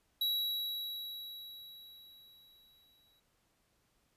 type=tone with exponential decay; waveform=square; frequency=3889 Hz; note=B7; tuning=27 cents flat; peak=-30 dBFS; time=0.21-3.2 s; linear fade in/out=5 ms; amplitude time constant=650 ms; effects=pink hiss -75 dBFS RMS until 4.16 s + resampled to 32000 Hz